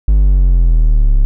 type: exponential sweep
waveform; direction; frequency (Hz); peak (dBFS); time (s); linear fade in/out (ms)
triangle; down; 51.91 to 33.84; -4; 0.08-1.25; 0
effects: none